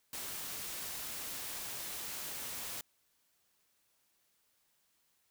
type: noise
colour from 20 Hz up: white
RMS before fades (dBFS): -42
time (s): 0.13-2.81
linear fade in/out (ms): 2
effects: white hiss -75 dBFS RMS until 5.3 s